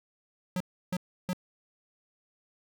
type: tone bursts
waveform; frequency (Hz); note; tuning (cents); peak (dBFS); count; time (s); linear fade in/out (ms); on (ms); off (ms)
square; 181.7; F#3; -31; -29; 3; 0.56-1.332; 2; 44; 320
effects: none